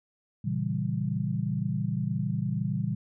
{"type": "chord", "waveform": "sine", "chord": "A# diminished seventh", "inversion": "none", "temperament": "equal", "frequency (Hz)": [116.54, 138.59, 164.81, 196], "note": ["A#2", "C#3", "E3", "G3"], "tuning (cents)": [0, 0, 0, 0], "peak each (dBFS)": -32, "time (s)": [0.44, 2.95], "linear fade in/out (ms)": 10, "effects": []}